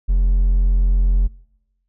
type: tone with hard clipping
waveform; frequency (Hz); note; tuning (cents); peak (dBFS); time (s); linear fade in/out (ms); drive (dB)
triangle; 44.07; F1; +16; -13; 0.08-1.28; 20; 5
effects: noise-tail reverb RT60 1.0 s tail -25 dB re dry